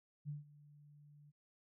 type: tone with ADSR envelope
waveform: sine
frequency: 146.83 Hz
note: D3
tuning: in tune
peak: -39 dBFS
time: 0.25-1.32 s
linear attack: 39 ms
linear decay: 150 ms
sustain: -20 dB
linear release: 29 ms
effects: none